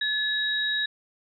sine tone pair together, 1714 / 3815 Hz, A6 / A#7, -46 / +39 cents, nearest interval octave + major second, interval 1385 cents, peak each -27 / -26 dBFS, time 0.01-0.86 s, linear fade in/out 5 ms, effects none

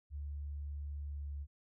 sine tone with pitch glide, 72.3 to 71.59 Hz, D2 to D2, -27 to -44 cents, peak -39 dBFS, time 0.1-1.47 s, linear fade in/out 50 ms, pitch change -17 cents, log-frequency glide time 1.06-1.33 s, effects none

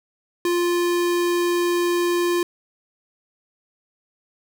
square tone, 349.2 Hz, F4, in tune, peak -19 dBFS, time 0.45-2.43 s, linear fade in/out 2 ms, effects none

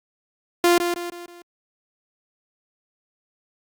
sawtooth tone with echo, 348 Hz, F4, 6 cents flat, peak -10 dBFS, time 0.64-0.78 s, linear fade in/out 2 ms, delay 160 ms, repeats 4, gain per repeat -7 dB, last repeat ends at 1.42 s, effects Opus 48 kbps

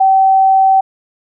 sine tone, 769 Hz, G5, 33 cents flat, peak -6 dBFS, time 0-0.81 s, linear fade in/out 10 ms, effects none

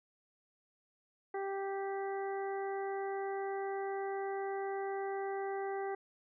harmonic tone, 392 Hz, G4, in tune, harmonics 1 / 2 / 3 / 4 / 5, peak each -37 / -40 / -50 / -50 / -50 dBFS, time 1.34-5.95 s, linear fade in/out 5 ms, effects none

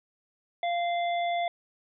harmonic tone, 693 Hz, F5, 14 cents flat, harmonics 1 / 3 / 5, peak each -26 / -36 / -40 dBFS, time 0.63-1.48 s, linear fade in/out 2 ms, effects none

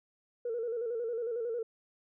sine tone with vibrato, 466.2 Hz, A#4, in tune, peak -31 dBFS, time 0.45-1.63 s, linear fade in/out 5 ms, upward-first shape square, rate 11 Hz, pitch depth 62 cents each way, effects tanh soft clip ceiling -27 dBFS

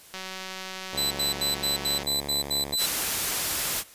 click train, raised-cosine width 0.2 ms, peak -19 dBFS, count 356, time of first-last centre 0.14-2.028 s, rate 188 Hz
5% pulse tone, 71 Hz, C#2, 42 cents sharp, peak -23 dBFS, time 0.92-2.76 s, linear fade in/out 20 ms
sawtooth tone bursts, 4002 Hz, B7, 22 cents sharp, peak -21 dBFS, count 9, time 0.97-2.862 s, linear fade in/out 10 ms, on 140 ms, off 79 ms
white noise, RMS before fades -27 dBFS, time 2.77-3.84 s, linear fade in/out 50 ms
effects white hiss -50 dBFS RMS until 3.94 s + resampled to 32000 Hz

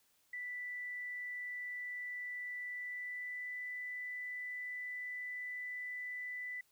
sine tone with pitch glide, 1976 to 1988.6 Hz, B6 to B6, 0 to +11 cents, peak -40 dBFS, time 0.33-6.61 s, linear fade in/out 5 ms, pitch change +11 cents, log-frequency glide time 2.72-3.57 s, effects white hiss -73 dBFS RMS until 6.71 s

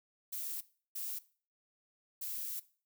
violet noise bursts at uneven times, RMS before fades -40 dBFS, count 3, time 0.32-0.61 / 0.95-1.19 / 2.21-2.6 s, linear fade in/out 10 ms, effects noise-tail reverb RT60 0.4 s tail -18 dB re dry

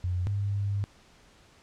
sine tone pair in turn, 90.2 / 100.53 Hz, F#2 / G2, -44 / +44 cents, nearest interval major second, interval 188 cents, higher second, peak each -26 dBFS, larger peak neither, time 0.04-0.27 / 0.27-0.84 s, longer second, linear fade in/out 0 ms, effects pink hiss -58 dBFS RMS until 1.62 s + low-pass 7000 Hz 12 dB/octave

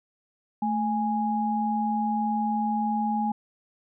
sine tone pair together, 219.6 / 829 Hz, A3 / G#5, -3 / -3 cents, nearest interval octave + major seventh, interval 2300 cents, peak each -26 dBFS, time 0.62-3.32 s, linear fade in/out 5 ms, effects none

